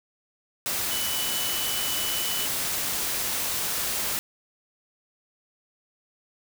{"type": "tone in noise", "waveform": "sine", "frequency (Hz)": 2979, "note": "F#7", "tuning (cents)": 11, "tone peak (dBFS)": -32, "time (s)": [0.91, 2.46], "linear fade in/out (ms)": 0, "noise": "white", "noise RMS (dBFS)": -28, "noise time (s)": [0.66, 4.19], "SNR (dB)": -7, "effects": []}